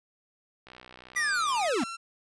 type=click train; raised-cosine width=0.3 ms; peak=-31 dBFS; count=65; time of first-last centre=0.67-1.694 s; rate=62.5 Hz
type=tone with pitch glide; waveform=sawtooth; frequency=1200 to 1354.8 Hz; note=D6 to E6; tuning=+37 to +47 cents; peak=-32 dBFS; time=1.15-1.97 s; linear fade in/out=20 ms; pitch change=+210 cents; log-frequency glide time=1.56-1.82 s
type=linear sweep; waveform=square; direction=down; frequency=1994 to 203.9 Hz; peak=-26 dBFS; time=1.16-1.84 s; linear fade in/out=5 ms
effects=resampled to 22050 Hz